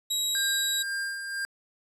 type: tone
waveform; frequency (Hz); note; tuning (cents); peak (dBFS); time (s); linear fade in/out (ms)
25% pulse; 3850; B7; -45; -22; 0.1-0.83; 10
type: tone with tremolo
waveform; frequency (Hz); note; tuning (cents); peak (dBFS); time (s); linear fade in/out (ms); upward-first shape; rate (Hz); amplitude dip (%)
square; 1600; G6; +35; -29; 0.35-1.45; 0; sine; 2; 50
effects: resampled to 32000 Hz + 9-bit